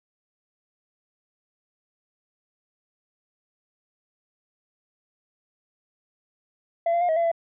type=tone with pitch steps; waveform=sine; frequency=676 / 687 / 709 / 638 / 677 / 670 Hz; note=E5 / F5 / F5 / D#5 / E5 / E5; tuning=+43 / -29 / +26 / +43 / +46 / +28 cents; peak=-17 dBFS; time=6.86-7.316 s; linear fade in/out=5 ms; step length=76 ms; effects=tanh soft clip ceiling -18 dBFS